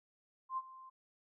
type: tone with ADSR envelope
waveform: sine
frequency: 1046.5 Hz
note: C6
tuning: in tune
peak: -33 dBFS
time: 0.49-0.9 s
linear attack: 83 ms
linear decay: 41 ms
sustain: -18 dB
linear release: 13 ms
effects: none